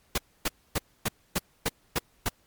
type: noise bursts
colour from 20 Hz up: pink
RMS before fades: -26 dBFS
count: 8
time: 0.15-2.288 s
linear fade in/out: 5 ms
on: 31 ms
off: 270 ms
effects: pink hiss -65 dBFS RMS until 2.46 s + MP3 96 kbps